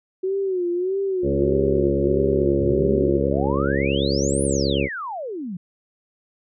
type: tone with vibrato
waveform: sine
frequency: 370 Hz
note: F#4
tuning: in tune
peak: -20 dBFS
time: 0.23-3.18 s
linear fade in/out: 10 ms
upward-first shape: sine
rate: 1.6 Hz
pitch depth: 110 cents each way
type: harmonic tone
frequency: 69.3 Hz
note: C#2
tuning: in tune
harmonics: 1 / 2 / 3 / 4 / 5 / 6 / 7 / 8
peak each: -27 / -27 / -27 / -27 / -27 / -27 / -27 / -27 dBFS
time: 1.22-4.89 s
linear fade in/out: 50 ms
type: exponential two-way sweep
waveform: sine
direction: up then down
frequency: 89.1 to 10180 to 166.7 Hz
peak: -27 dBFS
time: 2.59-5.57 s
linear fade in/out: 5 ms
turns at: 4.43 s
effects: none